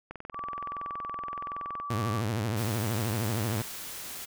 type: click train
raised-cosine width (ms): 0.5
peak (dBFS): -25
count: 37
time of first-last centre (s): 0.11-1.8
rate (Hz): 21.3
type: tone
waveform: sine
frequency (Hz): 1155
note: D6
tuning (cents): -29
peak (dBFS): -34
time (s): 0.32-2.23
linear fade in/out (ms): 50
type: tone with vibrato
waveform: sawtooth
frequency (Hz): 110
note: A2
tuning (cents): 0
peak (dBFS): -24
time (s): 1.9-3.62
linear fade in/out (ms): 5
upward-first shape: triangle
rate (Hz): 13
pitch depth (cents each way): 210
type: noise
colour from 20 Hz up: white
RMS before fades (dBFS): -40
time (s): 2.56-4.26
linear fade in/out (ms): 20
effects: none